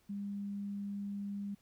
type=tone; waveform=sine; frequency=201.3 Hz; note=G3; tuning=46 cents sharp; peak=-37 dBFS; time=0.09-1.55 s; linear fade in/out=10 ms; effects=pink hiss -71 dBFS RMS until 1.61 s